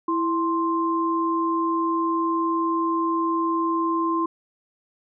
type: tone pair together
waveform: sine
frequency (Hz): 330.7 / 1050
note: E4 / C6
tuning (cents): +6 / +6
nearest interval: octave + minor sixth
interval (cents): 2000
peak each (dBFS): -23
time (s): 0.08-4.26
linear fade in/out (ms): 5
effects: none